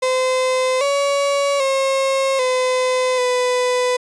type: tone with pitch steps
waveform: 35% pulse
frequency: 514 / 563 / 538 / 509 / 498.8 Hz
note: C5 / C#5 / C5 / C5 / B4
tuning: -31 / +27 / +48 / -48 / +17 cents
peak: -14 dBFS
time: 0.02-3.97 s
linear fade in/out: 10 ms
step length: 790 ms
effects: resampled to 22050 Hz